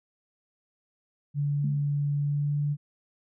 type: tone with pitch glide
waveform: sine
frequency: 144.2 to 145.88 Hz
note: D3 to D3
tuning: -31 to -11 cents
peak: -24 dBFS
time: 1.34-2.77 s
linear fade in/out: 50 ms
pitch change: +20 cents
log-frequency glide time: 2.2-2.59 s
type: tone with exponential decay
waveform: sine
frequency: 210 Hz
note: G#3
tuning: 19 cents sharp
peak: -29 dBFS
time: 1.64-1.96 s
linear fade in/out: 5 ms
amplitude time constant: 69 ms
effects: none